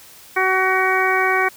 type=harmonic tone; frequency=376.3 Hz; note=F#4; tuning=29 cents sharp; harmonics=1 / 2 / 3 / 4 / 5 / 6; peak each=-22 / -22 / -22 / -22 / -22 / -22 dBFS; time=0.36-1.49 s; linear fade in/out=10 ms; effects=white hiss -44 dBFS RMS until 1.56 s